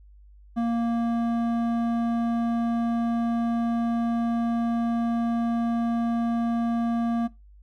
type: tone with hard clipping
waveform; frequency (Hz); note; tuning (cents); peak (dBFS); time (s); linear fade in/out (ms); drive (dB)
triangle; 233.1; A#3; 0; -24; 0.56-7.28; 20; 14
effects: noise-tail reverb RT60 0.2 s tail -18 dB re dry + added 50 Hz sine -48 dBFS peak until 7.62 s